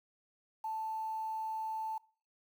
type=tone with quantisation; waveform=sine; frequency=880 Hz; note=A5; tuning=in tune; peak=-35 dBFS; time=0.64-1.98 s; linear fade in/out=5 ms; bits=10; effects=noise-tail reverb RT60 0.4 s tail -22 dB re dry